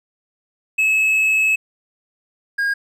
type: tone pair in turn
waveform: triangle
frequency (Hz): 2586 / 1626.9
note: E7 / G#6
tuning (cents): -34 / -36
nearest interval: minor sixth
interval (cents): 802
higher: first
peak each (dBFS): -12 / -15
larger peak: first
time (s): 0.78-1.56 / 2.58-2.74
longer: first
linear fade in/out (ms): 10
effects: none